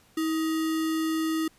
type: tone with sample-and-hold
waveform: sine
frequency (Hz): 320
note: D#4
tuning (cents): +49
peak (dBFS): -24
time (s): 0.17-1.48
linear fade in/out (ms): 5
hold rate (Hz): 1575
effects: pink hiss -60 dBFS RMS until 1.58 s + resampled to 32000 Hz